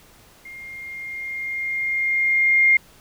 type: tone with level ramp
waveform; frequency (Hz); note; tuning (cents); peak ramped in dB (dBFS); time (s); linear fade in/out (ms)
sine; 2121; C7; +23; -36 to -11; 0.45-2.77; 5
effects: pink hiss -51 dBFS RMS until 3 s